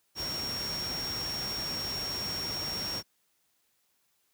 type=tone in noise; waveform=sine; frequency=5550 Hz; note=F8; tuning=12 cents flat; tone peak=-33 dBFS; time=0.15-3.03 s; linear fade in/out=50 ms; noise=pink; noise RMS=-39 dBFS; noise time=0.15-3.03 s; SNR=+3 dB; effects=white hiss -73 dBFS RMS until 4.33 s + high-pass 60 Hz 12 dB/octave